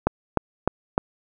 click train, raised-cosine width 1 ms, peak -4 dBFS, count 4, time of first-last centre 0.07-0.979 s, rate 3.3 Hz, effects none

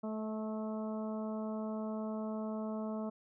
harmonic tone with a mistuned harmonic, 217.7 Hz, A3, 18 cents flat, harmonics 1 / 2 / 3 / 4 / 5 / 6, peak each -37 / -45 / -43 / -51 / -51 / -54 dBFS, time 0.03-3.1 s, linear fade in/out 10 ms, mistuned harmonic 3, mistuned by -15 cents, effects none

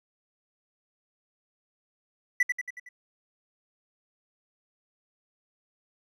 triangle tone with echo, 1975 Hz, B6, in tune, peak -17 dBFS, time 2.4-2.43 s, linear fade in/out 5 ms, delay 92 ms, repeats 5, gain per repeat -5 dB, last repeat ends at 2.89 s, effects none

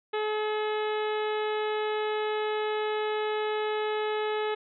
harmonic tone, 427.1 Hz, G#4, 48 cents sharp, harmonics 1 / 2 / 3 / 4 / 5 / 6 / 7 / 8 / 9, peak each -28 / -34 / -38 / -40 / -42 / -44 / -45 / -46 / -47 dBFS, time 0.13-4.55 s, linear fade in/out 10 ms, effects none

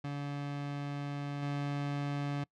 30% pulse tone with level steps, 143.1 Hz, D3, 45 cents flat, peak -33 / -30 dBFS, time 0.04-2.44 s, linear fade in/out 5 ms, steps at 1.42 s, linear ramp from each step 10 ms, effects noise-tail reverb RT60 0.1 s tail -25 dB re dry + low-pass 4000 Hz 12 dB/octave

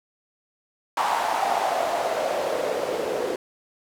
white noise with band-pass filter sweep, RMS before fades -25 dBFS, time 0.97-3.36 s, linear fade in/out 2 ms, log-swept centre 900 to 430 Hz, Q 4.5, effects none

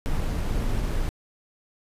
brown noise with sample-and-hold, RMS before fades -25 dBFS, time 0.06-1.09 s, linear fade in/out 0 ms, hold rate 11025 Hz, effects resampled to 32000 Hz

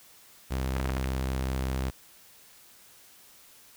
sawtooth tone, 65.41 Hz, C2, in tune, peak -24 dBFS, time 0.5-1.91 s, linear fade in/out 20 ms
clicks, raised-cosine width 0.5 ms, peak -17 dBFS, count 6, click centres 0.765 / 0.801 / 0.856 / 0.896 / 0.969 / 1.043 s
effects white hiss -55 dBFS RMS until 3.76 s

